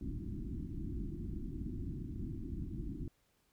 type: low-pass noise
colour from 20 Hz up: pink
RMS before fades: -41 dBFS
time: 0.01-3.08 s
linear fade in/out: 2 ms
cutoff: 350 Hz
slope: 96 dB/octave
effects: pink hiss -75 dBFS RMS until 3.52 s